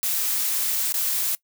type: noise with dropouts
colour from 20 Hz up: blue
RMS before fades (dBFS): -24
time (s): 0.03-1.35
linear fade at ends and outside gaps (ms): 0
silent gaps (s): 0.923-0.941
effects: noise-tail reverb RT60 0.1 s tail -22 dB re dry